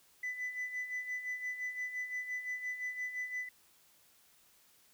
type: tone with tremolo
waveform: sine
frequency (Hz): 1997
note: B6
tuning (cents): +19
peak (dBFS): -32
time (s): 0.23-3.49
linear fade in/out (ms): 5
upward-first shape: sine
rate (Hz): 5.8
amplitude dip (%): 70
effects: tanh soft clip ceiling -33 dBFS + white hiss -66 dBFS RMS until 4.93 s